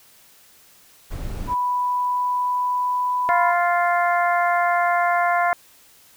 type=noise; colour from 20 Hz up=brown; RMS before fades=-29 dBFS; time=1.1-1.55 s; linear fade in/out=20 ms
type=tone with pitch glide; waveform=sine; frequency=987.8 to 994.1 Hz; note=B5 to B5; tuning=0 to +11 cents; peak=-19 dBFS; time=1.47-3.54 s; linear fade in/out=50 ms; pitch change=+11 cents; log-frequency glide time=1.62-3.4 s
type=harmonic tone; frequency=349.2 Hz; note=F4; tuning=in tune; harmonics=2 / 3 / 4 / 5 / 6; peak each=-19 / -23 / -25 / -27 / -29 dBFS; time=3.29-5.53 s; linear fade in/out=0 ms
effects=white hiss -52 dBFS RMS until 6.16 s